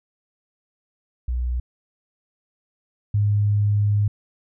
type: tone pair in turn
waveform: sine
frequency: 61.2 / 103.34 Hz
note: B1 / G#2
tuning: -15 / -8 cents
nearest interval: major sixth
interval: 907 cents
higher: second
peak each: -21 / -16 dBFS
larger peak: second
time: 1.28-1.6 / 3.14-4.08 s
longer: second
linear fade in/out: 5 ms
effects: none